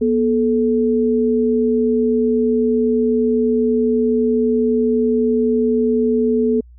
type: tone pair together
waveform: sine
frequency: 242.2 / 434 Hz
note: B3 / A4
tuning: -34 / -24 cents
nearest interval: minor seventh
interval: 1010 cents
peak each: -16 dBFS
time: 0.01-6.61 s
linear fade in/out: 10 ms
effects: added 60 Hz sine -40 dBFS peak until 6.78 s